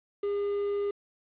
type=tone; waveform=triangle; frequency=405.7 Hz; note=G#4; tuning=41 cents flat; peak=-25 dBFS; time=0.23-0.91 s; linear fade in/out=5 ms; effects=resampled to 8000 Hz + 9-bit